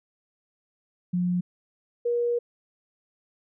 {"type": "tone pair in turn", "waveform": "sine", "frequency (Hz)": [178.3, 477.3], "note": ["F3", "A#4"], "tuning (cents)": [36, 41], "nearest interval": "octave + perfect fourth", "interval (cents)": 1705, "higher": "second", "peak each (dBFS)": -22, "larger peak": "neither", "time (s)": [[1.13, 1.41], [2.05, 2.39]], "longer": "second", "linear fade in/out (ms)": 10, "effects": []}